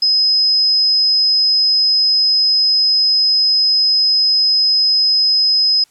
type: tone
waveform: sine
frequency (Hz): 5070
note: D#8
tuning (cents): +32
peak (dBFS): -10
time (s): 0.02-5.84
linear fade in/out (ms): 5
effects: white hiss -54 dBFS RMS until 5.9 s + low-pass 10000 Hz 12 dB/octave